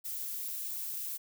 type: noise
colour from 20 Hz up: violet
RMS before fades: -38 dBFS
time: 0.04-1.18 s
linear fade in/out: 20 ms
effects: none